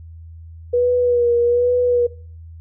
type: tone with vibrato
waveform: sine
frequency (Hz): 484.2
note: B4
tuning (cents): -34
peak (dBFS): -13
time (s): 0.73-2.07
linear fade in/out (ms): 10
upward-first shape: sine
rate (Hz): 1.2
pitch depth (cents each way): 34
effects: noise-tail reverb RT60 0.4 s tail -20 dB re dry + added 82 Hz sine -35 dBFS peak until 2.6 s